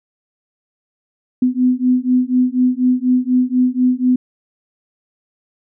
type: beating tone pair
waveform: sine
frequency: 250 / 254.1 Hz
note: B3 / B3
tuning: +21 / +49 cents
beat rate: 4.1 Hz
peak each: -15 dBFS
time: 1.42-4.16 s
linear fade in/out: 5 ms
effects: none

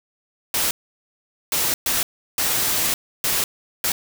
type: noise bursts at uneven times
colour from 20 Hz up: white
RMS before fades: -21 dBFS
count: 6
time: 0.54-0.71 / 1.52-1.74 / 1.86-2.03 / 2.38-2.94 / 3.24-3.44 / 3.84-3.92 s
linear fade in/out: 2 ms
effects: none

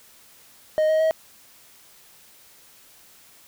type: tone with pitch steps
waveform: triangle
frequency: 621 / 629.3 / 637.7 Hz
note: D#5 / D#5 / D#5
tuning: -3 / +19 / +42 cents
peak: -15 dBFS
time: 0.78-1.11 s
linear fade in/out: 0 ms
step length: 110 ms
effects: white hiss -52 dBFS RMS until 3.47 s

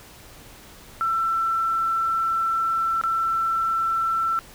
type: tone with dropouts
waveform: sine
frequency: 1339 Hz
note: E6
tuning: 27 cents sharp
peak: -20 dBFS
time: 1.01-4.39 s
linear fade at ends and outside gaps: 0 ms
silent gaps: 3.013-3.037 s
effects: pink hiss -46 dBFS RMS until 4.54 s

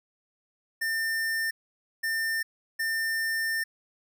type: tone bursts at uneven times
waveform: square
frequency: 1800 Hz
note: A6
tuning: 39 cents sharp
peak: -27 dBFS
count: 3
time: 0.81-1.51 / 2.03-2.43 / 2.79-3.64 s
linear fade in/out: 10 ms
effects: none

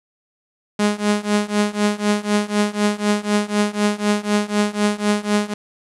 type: tone with tremolo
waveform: sawtooth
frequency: 207.7 Hz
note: G#3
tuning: in tune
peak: -9 dBFS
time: 0.79-5.54 s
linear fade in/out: 5 ms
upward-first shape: triangle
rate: 4 Hz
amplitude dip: 95%
effects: resampled to 24000 Hz + 7-bit

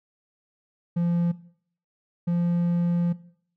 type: tone pair in turn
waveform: triangle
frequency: 172.1 / 172.98 Hz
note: F3 / F3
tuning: -25 / -16 cents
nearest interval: unison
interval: 9 cents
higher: second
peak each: -19 dBFS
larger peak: neither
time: 0.96-1.32 / 2.27-3.13 s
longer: second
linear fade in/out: 10 ms
effects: noise-tail reverb RT60 0.6 s tail -18 dB re dry

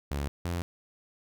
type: tone pair in turn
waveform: sawtooth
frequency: 71 / 86.52 Hz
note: C#2 / F2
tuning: +42 / -16 cents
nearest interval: minor third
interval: 342 cents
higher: second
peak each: -26 dBFS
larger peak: neither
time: 0.11-0.28 / 0.45-0.62 s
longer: neither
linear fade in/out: 0 ms
effects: none

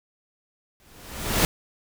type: noise with exponential growth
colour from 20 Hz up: pink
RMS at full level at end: -18 dBFS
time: 0.8-1.45 s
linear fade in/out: 0 ms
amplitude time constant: 140 ms
effects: none

